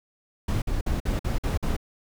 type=noise bursts; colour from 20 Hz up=brown; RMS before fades=-25 dBFS; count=7; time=0.48-1.766 s; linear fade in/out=5 ms; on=140 ms; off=51 ms; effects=none